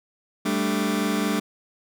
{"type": "chord", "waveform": "sawtooth", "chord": "G suspended second", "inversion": "none", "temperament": "just", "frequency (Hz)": [196, 220.5, 294], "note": ["G3", "A3", "D4"], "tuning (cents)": [0, 4, 2], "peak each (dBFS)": -22, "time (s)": [0.45, 1.4], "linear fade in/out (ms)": 10, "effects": []}